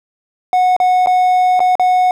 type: tone with dropouts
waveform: triangle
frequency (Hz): 733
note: F#5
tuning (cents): -16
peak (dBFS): -7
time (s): 0.53-2.11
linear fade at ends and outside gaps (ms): 1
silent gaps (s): 0.765-0.801 / 1.061-1.071 / 1.594-1.603 / 1.754-1.796
effects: none